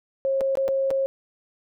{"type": "tone with dropouts", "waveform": "sine", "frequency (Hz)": 540, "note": "C#5", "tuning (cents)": -45, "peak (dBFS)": -20, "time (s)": [0.25, 1.06], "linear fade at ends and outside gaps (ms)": 0, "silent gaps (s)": [[0.408, 0.413], [0.554, 0.572], [0.68, 0.687], [0.905, 0.911]], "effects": []}